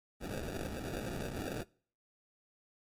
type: noise with sample-and-hold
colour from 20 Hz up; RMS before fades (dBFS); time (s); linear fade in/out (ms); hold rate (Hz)
white; -39; 0.2-1.65; 50; 1050
effects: noise-tail reverb RT60 0.5 s tail -24 dB re dry + MP3 64 kbps